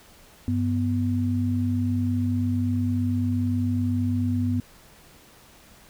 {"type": "tone pair together", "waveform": "sine", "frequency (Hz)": [98, 246.9], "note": ["G2", "B3"], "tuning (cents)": [0, 0], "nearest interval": "octave + major third", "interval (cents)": 1600, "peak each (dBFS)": -24, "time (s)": [0.48, 4.6], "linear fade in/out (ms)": 0, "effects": ["pink hiss -52 dBFS RMS until 5.89 s"]}